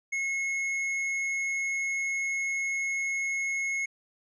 triangle tone with hard clipping, 2174 Hz, C#7, 34 cents flat, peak -29 dBFS, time 0.12-3.86 s, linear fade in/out 10 ms, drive 10 dB, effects low-pass 10000 Hz 12 dB/octave

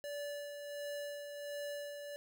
square tone with tremolo, 579 Hz, D5, 25 cents flat, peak -40 dBFS, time 0.04-2.16 s, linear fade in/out 0 ms, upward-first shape sine, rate 1.4 Hz, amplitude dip 45%, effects none

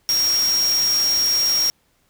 sine tone in noise, 5590 Hz, F8, 1 cent sharp, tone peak -16 dBFS, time 0.09-1.7 s, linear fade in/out 0 ms, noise white, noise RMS -28 dBFS, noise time 0.09-1.7 s, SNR +9 dB, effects pink hiss -63 dBFS RMS until 2.09 s

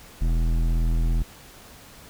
sine tone with hard clipping, 41.2 Hz, E1, in tune, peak -21 dBFS, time 0.21-1.23 s, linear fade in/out 10 ms, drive 12 dB, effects pink hiss -47 dBFS RMS until 2.09 s

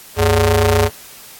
sawtooth ring-modulated tone, 162.6 Hz, E3, 23 cents flat, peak -4 dBFS, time 0.16-0.9 s, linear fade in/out 50 ms, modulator 258 Hz, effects white hiss -39 dBFS RMS until 1.39 s + AAC 64 kbps

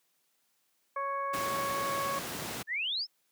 harmonic tone, 554.4 Hz, C#5, in tune, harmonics 1 / 2 / 3 / 4, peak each -38 / -32 / -44 / -47 dBFS, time 0.96-2.19 s, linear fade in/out 5 ms
pink noise, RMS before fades -37 dBFS, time 1.33-2.63 s, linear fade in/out 10 ms
sine exponential sweep, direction up, 1705 to 5440 Hz, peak -30 dBFS, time 2.67-3.07 s, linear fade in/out 50 ms
effects white hiss -74 dBFS RMS until 3.31 s + high-pass 150 Hz 12 dB/octave

